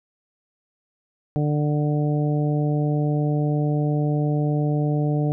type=harmonic tone; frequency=148.5 Hz; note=D3; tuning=20 cents sharp; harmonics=1 / 2 / 3 / 4 / 5; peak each=-20 / -26 / -30 / -32 / -34 dBFS; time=1.36-5.32 s; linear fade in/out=0 ms; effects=none